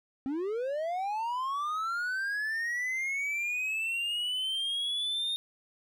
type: linear sweep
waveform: triangle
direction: up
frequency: 256.3 to 3685 Hz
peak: -28 dBFS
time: 0.26-5.36 s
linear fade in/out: 0 ms
effects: none